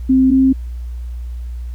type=tone pair in turn; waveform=sine; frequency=261.6 / 264.6 Hz; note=C4 / C4; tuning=0 / +20 cents; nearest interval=unison; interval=20 cents; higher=second; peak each=-8 dBFS; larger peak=neither; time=0.09-0.31 / 0.31-0.53 s; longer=neither; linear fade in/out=10 ms; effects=added 60 Hz sine -23 dBFS peak until 1.74 s + pink hiss -53 dBFS RMS until 1.74 s